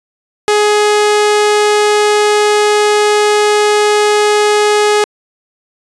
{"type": "tone", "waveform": "sawtooth", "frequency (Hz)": 418.7, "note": "G#4", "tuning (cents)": 14, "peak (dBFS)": -4, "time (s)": [0.48, 5.04], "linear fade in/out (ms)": 0, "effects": ["resampled to 22050 Hz"]}